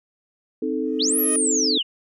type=chord; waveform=sine; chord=A diminished; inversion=first; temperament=equal with one note detuned; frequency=261.6 / 311.1 / 438.2 Hz; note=C4 / Eb4 / A4; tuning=0 / 0 / -7 cents; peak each=-26 dBFS; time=0.62-1.78 s; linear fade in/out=5 ms
type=tone with exponential growth; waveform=15% pulse; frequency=622.3 Hz; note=D#5; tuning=in tune; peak=-23 dBFS; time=0.85-1.36 s; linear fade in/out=1 ms; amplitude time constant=110 ms
type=linear two-way sweep; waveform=sine; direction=up then down; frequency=2749 to 11840 to 2749 Hz; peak=-19 dBFS; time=0.99-1.83 s; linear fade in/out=20 ms; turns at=1.2 s
effects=none